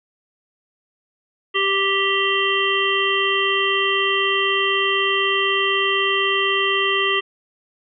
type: harmonic tone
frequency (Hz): 392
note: G4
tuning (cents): 0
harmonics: 1 / 3 / 5 / 7 / 8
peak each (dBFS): -23 / -23 / -23 / -23 / -23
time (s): 1.54-7.21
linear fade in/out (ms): 20
effects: none